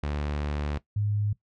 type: tone pair in turn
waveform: sawtooth / sine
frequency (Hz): 73.42 / 103.83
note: D2 / G#2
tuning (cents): 0 / 0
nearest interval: tritone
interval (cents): 600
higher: second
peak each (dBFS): -24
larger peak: neither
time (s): 0.03-0.78 / 0.96-1.33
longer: first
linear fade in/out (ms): 5
effects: noise-tail reverb RT60 0.1 s tail -17 dB re dry + low-pass 4000 Hz 12 dB/octave